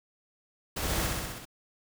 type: noise with echo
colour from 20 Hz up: pink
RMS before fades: -33 dBFS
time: 0.76-1.07 s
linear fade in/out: 10 ms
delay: 64 ms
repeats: 6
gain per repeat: -2 dB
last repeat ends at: 1.454 s
effects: none